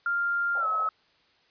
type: tone with pitch glide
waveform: sine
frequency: 1396.9 to 1288.4 Hz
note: F6 to E6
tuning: 0 to -40 cents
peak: -24 dBFS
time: 0.06-0.89 s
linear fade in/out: 2 ms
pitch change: -140 cents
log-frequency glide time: 0.59-0.66 s
type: band-pass noise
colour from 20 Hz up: pink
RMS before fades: -42 dBFS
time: 0.54-0.89 s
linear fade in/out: 20 ms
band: 560 to 830 Hz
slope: 48 dB/octave
effects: white hiss -64 dBFS RMS until 1.5 s + resampled to 11025 Hz